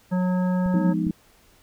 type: harmonic tone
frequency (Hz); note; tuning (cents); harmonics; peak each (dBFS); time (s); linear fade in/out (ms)
182.4; F#3; -24; 1 / 3 / 5 / 7 / 9; -20 / -31 / -34 / -42 / -41; 0.11-0.94; 20
type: clicks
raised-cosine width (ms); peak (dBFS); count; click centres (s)
5; -21; 2; 0.661 / 1.068
type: chord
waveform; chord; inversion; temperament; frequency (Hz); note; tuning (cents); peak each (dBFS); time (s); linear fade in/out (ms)
sine; F half-diminished seventh; none; equal; 174.61 / 207.7 / 246.9 / 311.1; F3 / Ab3 / Cb4 / Eb4; 0 / 0 / 0 / 0; -25 / -28 / -31 / -26; 0.74-1.11; 2
effects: pink hiss -57 dBFS RMS until 1.62 s